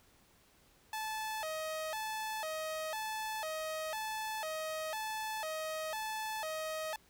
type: tone with vibrato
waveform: sawtooth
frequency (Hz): 740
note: F#5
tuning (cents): 0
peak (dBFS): -33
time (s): 0.93-6.96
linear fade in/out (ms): 2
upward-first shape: square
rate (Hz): 1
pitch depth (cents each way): 280
effects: pink hiss -66 dBFS RMS until 7.09 s